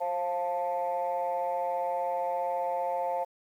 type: chord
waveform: sine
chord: F major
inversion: second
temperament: equal with one note detuned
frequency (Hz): 532.1 / 698.5 / 880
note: C5 / F5 / A5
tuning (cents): +29 / 0 / 0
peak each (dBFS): -31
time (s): 0-3.25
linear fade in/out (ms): 20
effects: tanh soft clip ceiling -22 dBFS + 10-bit